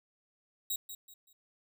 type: tone with echo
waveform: 5% pulse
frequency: 3822 Hz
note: A#7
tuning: 43 cents sharp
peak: -24 dBFS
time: 0.7-0.76 s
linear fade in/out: 5 ms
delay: 190 ms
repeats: 3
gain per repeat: -10 dB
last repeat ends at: 1.33 s
effects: none